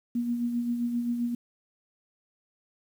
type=tone with tremolo; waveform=sine; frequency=238.7 Hz; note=A#3; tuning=41 cents sharp; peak=-24 dBFS; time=0.15-1.35 s; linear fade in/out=5 ms; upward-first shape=sine; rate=7.6 Hz; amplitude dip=45%; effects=9-bit